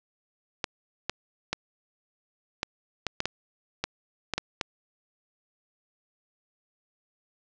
clicks, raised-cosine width 0.2 ms, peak -10 dBFS, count 11, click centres 0.642 / 1.096 / 1.53 / 2.631 / 3.067 / 3.204 / 3.256 / 3.84 / 4.337 / 4.38 / 4.612 s, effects resampled to 16000 Hz + 7-bit

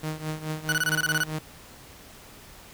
sawtooth tone with tremolo, 155.56 Hz, D#3, in tune, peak -23 dBFS, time 0.03-1.39 s, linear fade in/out 5 ms, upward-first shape triangle, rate 4.7 Hz, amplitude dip 85%
40% pulse tone bursts, 1478 Hz, F#6, 2 cents flat, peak -21 dBFS, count 10, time 0.69-1.235 s, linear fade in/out 0 ms, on 32 ms, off 25 ms
effects pink hiss -48 dBFS RMS until 2.73 s

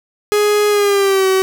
45% pulse tone with pitch glide, 416.7 to 379.9 Hz, G#4 to F#4, +6 to +46 cents, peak -11 dBFS, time 0.32-1.42 s, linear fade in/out 0 ms, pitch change -160 cents, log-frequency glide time 0.69-1.27 s, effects none

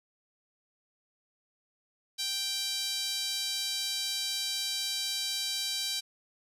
sawtooth tone with high-pass filter, 784 Hz, G5, in tune, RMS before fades -33 dBFS, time 2.18-6.01 s, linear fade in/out 20 ms, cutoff 4000 Hz, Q 2.5, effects resampled to 32000 Hz

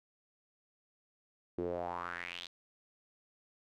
sawtooth tone with band-pass filter sweep, 87.31 Hz, F2, in tune, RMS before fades -40 dBFS, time 1.58-2.47 s, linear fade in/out 5 ms, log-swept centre 350 to 3900 Hz, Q 4.5, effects none

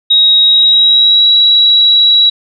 sine tone with pitch glide, 3796 to 3891 Hz, A#7 to B7, +31 to -27 cents, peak -4 dBFS, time 0.1-2.3 s, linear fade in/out 10 ms, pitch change +42 cents, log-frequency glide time 0.42-1.29 s, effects none

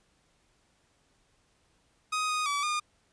sawtooth tone with pitch steps, 1252 / 1242 / 1148 / 1216 Hz, D#6 / D#6 / D6 / D#6, +10 / -3 / -40 / -40 cents, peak -24 dBFS, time 2.12-2.8 s, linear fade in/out 10 ms, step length 170 ms, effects pink hiss -69 dBFS RMS until 3.12 s + resampled to 22050 Hz

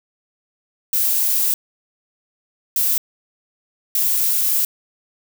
violet noise bursts at uneven times, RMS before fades -18 dBFS, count 3, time 0.93-1.54 / 2.76-2.98 / 3.95-4.65 s, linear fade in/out 2 ms, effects none

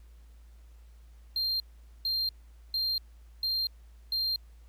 triangle tone bursts, 4186 Hz, C8, in tune, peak -26 dBFS, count 5, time 1.36-4.36 s, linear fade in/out 2 ms, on 240 ms, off 450 ms, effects added 57 Hz sine -50 dBFS peak until 4.68 s + pink hiss -68 dBFS RMS until 4.68 s

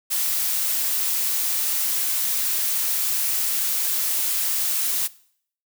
blue noise, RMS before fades -23 dBFS, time 0.1-5.08 s, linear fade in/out 20 ms, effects noise-tail reverb RT60 0.6 s tail -20 dB re dry

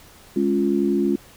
sine chord, Db major, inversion second, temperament equal, 207.7 / 277.2 / 349.2 Hz, Ab3 / Db4 / F4, 0 / 0 / 0 cents, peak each -22 / -22 / -21 dBFS, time 0.36-1.16 s, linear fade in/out 5 ms, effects pink hiss -48 dBFS RMS until 1.36 s

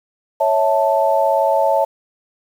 sine chord, A major, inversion first, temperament equal with one note detuned, 554.4 / 652.4 / 880 Hz, C#5 / E5 / A5, 0 / -18 / 0 cents, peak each -17 dBFS, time 0.4-1.85 s, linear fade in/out 10 ms, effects 7-bit

